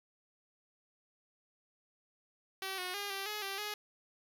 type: tone with pitch steps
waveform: 5% pulse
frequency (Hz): 383.7 / 364.2 / 405.5 / 391.2 / 421.9 / 391.6 / 418.7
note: G4 / F#4 / G#4 / G4 / G#4 / G4 / G#4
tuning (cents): -37 / -27 / -41 / -4 / +27 / -2 / +14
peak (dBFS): -26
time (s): 2.62-3.74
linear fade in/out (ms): 2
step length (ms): 160
effects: none